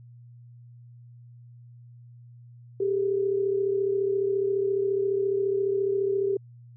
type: tone pair together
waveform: sine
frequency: 392 / 426.5 Hz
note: G4 / G#4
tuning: 0 / +46 cents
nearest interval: minor second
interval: 146 cents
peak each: -23 / -31 dBFS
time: 2.8-6.37 s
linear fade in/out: 5 ms
effects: added 120 Hz sine -46 dBFS peak until 6.76 s